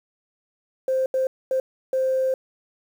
sine tone bursts at uneven times, 523.3 Hz, C5, in tune, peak -18 dBFS, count 4, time 0.88-1.06 / 1.14-1.27 / 1.51-1.6 / 1.93-2.34 s, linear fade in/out 2 ms, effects tanh soft clip ceiling -14 dBFS + 8-bit

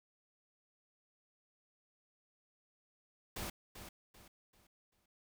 pink noise with echo, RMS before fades -42 dBFS, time 3.36-3.5 s, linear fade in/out 5 ms, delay 390 ms, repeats 4, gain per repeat -9 dB, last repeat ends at 5.06 s, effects none

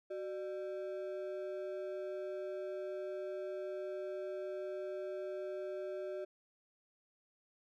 triangle ring-modulated tone, 486.8 Hz, B4, 25 cents flat, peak -34 dBFS, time 0.1-6.25 s, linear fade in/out 10 ms, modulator 113 Hz, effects none

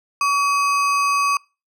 sine tone with sample-and-hold, 1135 Hz, C#6, 41 cents sharp, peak -15 dBFS, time 0.21-1.37 s, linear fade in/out 2 ms, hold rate 3675 Hz, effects noise-tail reverb RT60 0.3 s tail -25 dB re dry + low-pass 8000 Hz 12 dB/octave

